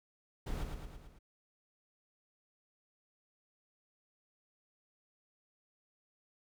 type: noise with echo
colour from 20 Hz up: brown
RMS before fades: -38 dBFS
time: 0.46-0.64 s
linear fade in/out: 10 ms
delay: 110 ms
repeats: 5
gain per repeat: -4 dB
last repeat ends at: 1.19 s
effects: none